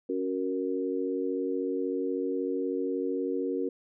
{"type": "chord", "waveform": "sine", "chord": "F# major", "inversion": "second", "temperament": "equal", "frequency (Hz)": [277.2, 370, 466.2], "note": ["C#4", "F#4", "A#4"], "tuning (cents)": [0, 0, 0], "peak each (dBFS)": -32, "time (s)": [0.09, 3.69], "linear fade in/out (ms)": 5, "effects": []}